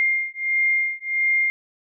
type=beating tone pair; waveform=sine; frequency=2114 / 2115.5 Hz; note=C7 / C7; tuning=+17 / +19 cents; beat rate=1.5 Hz; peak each=-22 dBFS; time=0-1.5 s; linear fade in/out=0 ms; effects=none